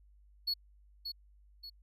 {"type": "tone with echo", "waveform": "triangle", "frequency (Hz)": 4375, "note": "C#8", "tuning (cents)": -24, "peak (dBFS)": -29, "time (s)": [0.47, 0.54], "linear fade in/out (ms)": 10, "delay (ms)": 580, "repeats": 2, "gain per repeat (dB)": -7, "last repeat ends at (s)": 1.7, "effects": ["added 50 Hz sine -59 dBFS peak until 1.82 s"]}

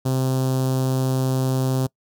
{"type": "tone with notch filter", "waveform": "sawtooth", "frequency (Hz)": 130.8, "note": "C3", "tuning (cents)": 0, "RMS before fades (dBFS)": -21, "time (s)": [0.05, 1.87], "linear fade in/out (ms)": 10, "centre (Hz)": 2100, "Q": 0.5, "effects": ["noise-tail reverb RT60 0.1 s tail -24 dB re dry"]}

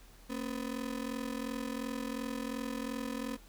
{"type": "ring-modulated tone", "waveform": "35% pulse", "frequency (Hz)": 250.8, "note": "B3", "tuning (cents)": 27, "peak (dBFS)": -31, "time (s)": [0.29, 3.37], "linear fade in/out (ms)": 20, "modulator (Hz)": 21.4, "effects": ["added 40 Hz sine -55 dBFS peak until 3.48 s", "pink hiss -60 dBFS RMS until 3.48 s"]}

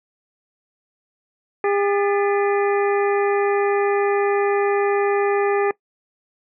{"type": "harmonic tone with a mistuned harmonic", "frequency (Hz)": 403.7, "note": "G#4", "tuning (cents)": -49, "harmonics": [1, 2, 3, 4, 5, 6], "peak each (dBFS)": [-18, -24, -28, -30, -32, -34], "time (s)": [1.64, 5.71], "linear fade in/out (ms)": 2, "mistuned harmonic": 4, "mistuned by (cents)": 130, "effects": ["noise-tail reverb RT60 0.1 s tail -21 dB re dry"]}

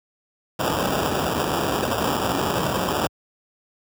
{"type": "noise with sample-and-hold", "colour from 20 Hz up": "white", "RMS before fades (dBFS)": -23, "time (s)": [0.59, 3.07], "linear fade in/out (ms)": 2, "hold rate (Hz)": 2100, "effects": ["high-pass 80 Hz 12 dB/octave"]}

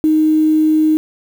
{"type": "tone with quantisation", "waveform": "sine", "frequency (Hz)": 311.1, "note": "D#4", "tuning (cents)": 0, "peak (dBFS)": -9, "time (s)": [0.04, 0.97], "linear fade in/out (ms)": 0, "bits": 6, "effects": []}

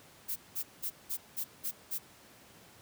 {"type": "noise bursts", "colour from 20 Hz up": "violet", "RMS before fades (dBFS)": -35, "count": 7, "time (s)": [0.28, 1.987], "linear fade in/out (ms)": 20, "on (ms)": 81, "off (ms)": 190, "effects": ["pink hiss -57 dBFS RMS until 2.81 s", "high-pass 100 Hz 12 dB/octave"]}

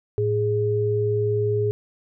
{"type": "tone pair together", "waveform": "sine", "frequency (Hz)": [110, 415.3], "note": ["A2", "G#4"], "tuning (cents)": [0, 0], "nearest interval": "octave + major seventh", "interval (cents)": 2300, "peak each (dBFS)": [-23, -21], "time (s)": [0.18, 1.71], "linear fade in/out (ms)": 0, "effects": []}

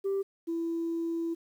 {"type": "tone pair in turn", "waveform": "sine", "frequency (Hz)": [392, 333], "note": ["G4", "E4"], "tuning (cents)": [0, 18], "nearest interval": "minor third", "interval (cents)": 282, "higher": "first", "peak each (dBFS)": [-25, -28], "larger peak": "first", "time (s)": [[0.04, 0.23], [0.47, 1.35]], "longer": "second", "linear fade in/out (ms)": 20, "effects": ["tanh soft clip ceiling -25 dBFS", "10-bit"]}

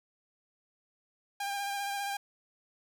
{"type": "tone with vibrato", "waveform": "sawtooth", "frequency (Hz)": 801, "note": "G5", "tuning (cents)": 37, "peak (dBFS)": -29, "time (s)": [1.4, 2.17], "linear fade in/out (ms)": 5, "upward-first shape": "sine", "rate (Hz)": 15, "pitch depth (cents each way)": 22, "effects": []}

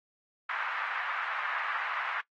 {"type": "band-pass noise", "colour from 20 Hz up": "white", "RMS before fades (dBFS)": -34, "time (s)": [0.49, 2.21], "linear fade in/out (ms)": 5, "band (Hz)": [1000, 1800], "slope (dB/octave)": 24, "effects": ["noise-tail reverb RT60 0.1 s tail -20 dB re dry", "AAC 32 kbps"]}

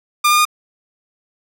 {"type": "tone with pitch steps", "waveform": "sawtooth", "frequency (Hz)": [1202, 1211.8, 1221.6], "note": ["D6", "D#6", "D#6"], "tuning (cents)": [40, -46, -32], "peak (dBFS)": -7, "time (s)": [0.24, 0.453], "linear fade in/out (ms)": 10, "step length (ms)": 71, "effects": []}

